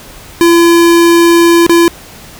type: tone with dropouts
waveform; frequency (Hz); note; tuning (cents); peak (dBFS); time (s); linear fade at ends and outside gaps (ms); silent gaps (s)
square; 339.4; F4; -49; -4; 0.41-1.88; 0; 1.665-1.695
effects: pink hiss -33 dBFS RMS until 2.39 s